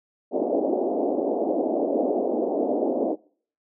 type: band-pass noise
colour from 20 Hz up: pink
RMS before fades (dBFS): -24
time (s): 0.31-3.16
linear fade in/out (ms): 50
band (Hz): 250 to 710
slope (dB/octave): 48
effects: noise-tail reverb RT60 0.5 s tail -24 dB re dry